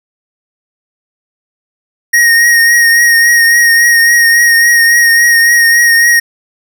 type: tone with vibrato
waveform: square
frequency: 1869 Hz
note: A#6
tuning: 4 cents sharp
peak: -5 dBFS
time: 2.13-6.2 s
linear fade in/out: 10 ms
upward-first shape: triangle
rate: 3.6 Hz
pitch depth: 30 cents each way
effects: none